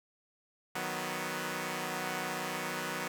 5% pulse chord, B major, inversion first, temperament equal, 155.56 / 185 / 246.9 Hz, D#3 / F#3 / B3, 0 / 0 / 0 cents, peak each -29 / -27 / -27 dBFS, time 0.75-3.08 s, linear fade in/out 5 ms, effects none

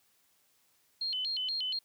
sine tone with vibrato, 3574 Hz, A7, 26 cents sharp, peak -31 dBFS, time 1.01-1.79 s, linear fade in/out 5 ms, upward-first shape square, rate 4.2 Hz, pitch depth 290 cents each way, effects white hiss -70 dBFS RMS until 1.84 s + high-pass 60 Hz 12 dB/octave

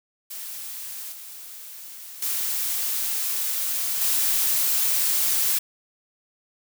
blue noise with level steps, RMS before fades -35 / -40 / -26 / -22 dBFS, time 0.3-5.59 s, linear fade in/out 10 ms, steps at 1.12 / 2.22 / 4.01 s, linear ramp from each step 5 ms, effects none

